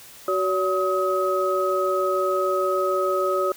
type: tone cluster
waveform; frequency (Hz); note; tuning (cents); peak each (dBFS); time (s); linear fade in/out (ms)
sine; 374.6 / 568 / 1268; F#4 / C#5 / D#6; +21 / +42 / +32; -24; 0.28-3.52; 2
effects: white hiss -45 dBFS RMS until 3.56 s